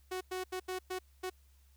sawtooth tone bursts at uneven times, 370 Hz, F#4, in tune, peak -32 dBFS, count 6, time 0.11-0.21 / 0.31-0.44 / 0.52-0.6 / 0.68-0.79 / 0.9-0.99 / 1.23-1.3 s, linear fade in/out 10 ms, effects added 68 Hz sine -61 dBFS peak until 1.76 s + white hiss -72 dBFS RMS until 1.76 s

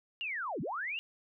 sine linear two-way sweep, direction down then up, 2893 to 124.2 to 2893 Hz, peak -34 dBFS, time 0.21-0.99 s, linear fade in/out 0 ms, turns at 0.61 s, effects none

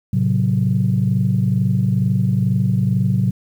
sine chord, F# diminished, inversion first, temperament just, 111 / 133.2 / 185 Hz, A2 / C3 / F#3, +16 / +31 / 0 cents, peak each -18 dBFS, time 0.13-3.31 s, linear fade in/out 5 ms, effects tanh soft clip ceiling -6 dBFS + 8-bit

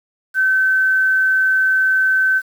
sine tone with quantisation, 1534 Hz, G6, 38 cents flat, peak -12 dBFS, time 0.34-2.42 s, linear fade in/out 50 ms, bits 7, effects none

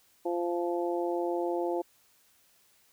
harmonic tone, 173.4 Hz, F3, 12 cents flat, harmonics 2 / 3 / 4 / 5, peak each -30 / -34 / -36 / -38 dBFS, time 0.25-1.82 s, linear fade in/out 10 ms, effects white hiss -65 dBFS RMS until 2.92 s

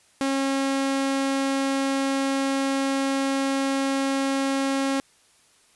sawtooth tone, 272 Hz, C#4, 33 cents flat, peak -18 dBFS, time 0.21-5 s, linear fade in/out 0 ms, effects white hiss -59 dBFS RMS until 5.75 s + resampled to 24000 Hz

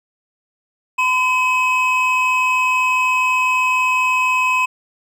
triangle tone pair together, 1013.6 / 2554 Hz, B5 / D#7, +45 / +45 cents, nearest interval octave + major third, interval 1600 cents, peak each -15 dBFS, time 0.98-4.66 s, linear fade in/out 10 ms, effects none

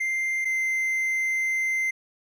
triangle tone pair in turn, 2093 / 2079 Hz, C7 / C7, 0 / -12 cents, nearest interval unison, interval 12 cents, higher first, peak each -22 / -21 dBFS, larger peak second, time 0-0.45 / 0.45-1.91 s, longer second, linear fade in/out 10 ms, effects none

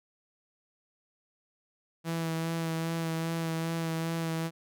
sawtooth tone with vibrato, 164.1 Hz, E3, 8 cents flat, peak -26 dBFS, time 2.04-4.51 s, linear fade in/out 50 ms, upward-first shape sine, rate 2.5 Hz, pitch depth 18 cents each way, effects none

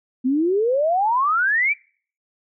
sine exponential sweep, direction up, 246.9 to 2391 Hz, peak -16 dBFS, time 0.24-1.74 s, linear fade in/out 20 ms, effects noise-tail reverb RT60 0.5 s tail -26 dB re dry

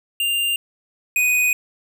square tone pair in turn, 2794 / 2489 Hz, F7 / D#7, 0 / 0 cents, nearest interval major second, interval 200 cents, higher first, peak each -19 / -16 dBFS, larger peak second, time 0.2-0.56 / 1.16-1.53 s, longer second, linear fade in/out 2 ms, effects none

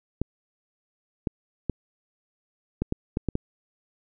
clicks, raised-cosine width 3 ms, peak -12 dBFS, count 8, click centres 0.216 / 1.272 / 1.697 / 2.82 / 2.924 / 3.171 / 3.287 / 3.354 s, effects none

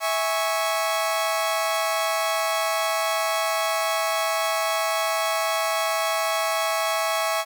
sawtooth chord, C# minor, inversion first, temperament equal with one note detuned, 653.2 / 830.6 / 1108.7 Hz, E5 / G#5 / C#6, -16 / 0 / 0 cents, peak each -21 / -25 / -23 dBFS, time 0-7.45 s, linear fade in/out 50 ms, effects 9-bit

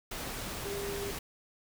sine tone in noise, 401.2 Hz, G4, 40 cents sharp, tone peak -36 dBFS, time 0.65-1.11 s, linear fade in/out 5 ms, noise pink, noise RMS -39 dBFS, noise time 0.11-1.19 s, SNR 0 dB, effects none

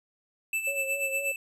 square tone with tremolo, 2641 Hz, E7, 3 cents sharp, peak -26 dBFS, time 0.53-1.36 s, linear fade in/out 2 ms, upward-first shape sine, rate 8.3 Hz, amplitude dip 65%
sine tone with vibrato, 549 Hz, C#5, 17 cents flat, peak -34 dBFS, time 0.67-1.32 s, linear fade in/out 5 ms, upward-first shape triangle, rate 4 Hz, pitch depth 42 cents each way
effects resampled to 32000 Hz

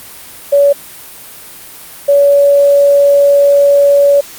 sine tone pair in turn, 567 / 567 Hz, C#5 / C#5, +39 / +39 cents, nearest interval unison, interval 0 cents, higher neither, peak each -4 dBFS, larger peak neither, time 0.52-0.73 / 2.08-4.21 s, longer second, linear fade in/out 10 ms, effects white hiss -32 dBFS RMS until 4.38 s + Opus 32 kbps

